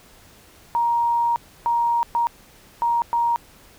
sine tone bursts at uneven times, 940 Hz, A#5, 14 cents sharp, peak -17 dBFS, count 5, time 0.75-1.36 / 1.66-2.03 / 2.15-2.27 / 2.82-3.02 / 3.13-3.36 s, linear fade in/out 0 ms, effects pink hiss -50 dBFS RMS until 3.78 s

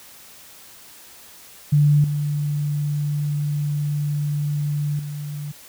sine tone with level steps, 146.83 Hz, D3, in tune, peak -12 / -20 / -27 dBFS, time 1.72-5.52 s, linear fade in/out 10 ms, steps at 2.04 / 4.99 s, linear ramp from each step 2 ms, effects white hiss -45 dBFS RMS until 5.68 s

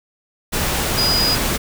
sine tone in noise, 4929 Hz, D#8, 17 cents flat, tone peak -16 dBFS, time 0.97-1.36 s, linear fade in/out 20 ms, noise pink, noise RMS -20 dBFS, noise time 0.52-1.58 s, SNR +1 dB, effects none

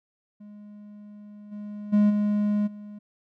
triangle tone with level steps, 207.7 Hz, G#3, in tune, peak -40 / -32 / -14 / -19 / -36 dBFS, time 0.4-2.99 s, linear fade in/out 10 ms, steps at 1.51 / 1.92 / 2.09 / 2.66 s, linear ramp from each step 20 ms, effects none

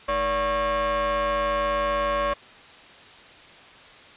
45% pulse ring-modulated tone, 261.6 Hz, C4, in tune, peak -19 dBFS, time 0.08-2.34 s, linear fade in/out 10 ms, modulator 835 Hz, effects white hiss -47 dBFS RMS until 4.16 s + resampled to 8000 Hz

